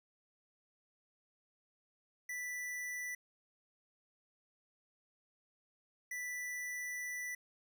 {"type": "tone bursts at uneven times", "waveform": "square", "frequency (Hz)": 1976, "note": "B6", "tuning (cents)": 0, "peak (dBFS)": -40, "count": 2, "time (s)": [[2.29, 3.15], [6.11, 7.35]], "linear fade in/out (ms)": 5, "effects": ["12-bit"]}